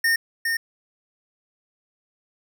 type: tone with echo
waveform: square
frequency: 1829 Hz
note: A#6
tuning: 33 cents flat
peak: -18 dBFS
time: 0.04-0.16 s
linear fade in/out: 5 ms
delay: 410 ms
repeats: 1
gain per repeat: -4 dB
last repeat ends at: 0.57 s
effects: none